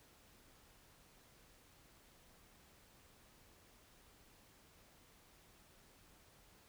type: silence
effects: pink hiss -66 dBFS RMS until 6.68 s